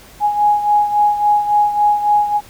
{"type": "beating tone pair", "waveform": "sine", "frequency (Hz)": [830.6, 834.2], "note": ["G#5", "G#5"], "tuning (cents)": [0, 7], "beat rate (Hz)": 3.6, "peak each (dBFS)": [-12, -18], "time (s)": [0.2, 2.41], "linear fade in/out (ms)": 50, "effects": ["pink hiss -42 dBFS RMS until 2.49 s"]}